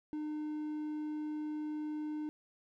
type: tone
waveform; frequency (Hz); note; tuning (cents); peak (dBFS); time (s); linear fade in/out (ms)
triangle; 303.5; D#4; -43; -34; 0.13-2.29; 0
effects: none